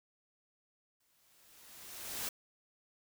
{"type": "noise with exponential growth", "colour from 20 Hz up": "white", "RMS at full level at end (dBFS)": -37, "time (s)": [1, 2.29], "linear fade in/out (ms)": 5, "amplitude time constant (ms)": 280, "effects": []}